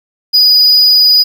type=tone; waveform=triangle; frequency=4939 Hz; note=D#8; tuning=14 cents flat; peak=-3 dBFS; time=0.33-1.24 s; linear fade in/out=20 ms; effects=7-bit